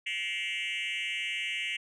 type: tone with frequency modulation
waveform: sine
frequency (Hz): 2489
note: D#7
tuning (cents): 0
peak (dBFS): -28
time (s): 0.06-1.77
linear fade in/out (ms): 10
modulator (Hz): 190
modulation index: 2.7
effects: tanh soft clip ceiling -30 dBFS